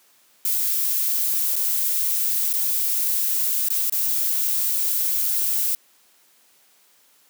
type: noise with dropouts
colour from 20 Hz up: violet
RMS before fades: -22 dBFS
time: 0.45-5.75 s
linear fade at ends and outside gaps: 1 ms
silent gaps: 1.557-1.563 / 2.529-2.537 / 3.686-3.703 / 3.898-3.923 s
effects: white hiss -58 dBFS RMS until 7.29 s + high-pass 200 Hz 12 dB/octave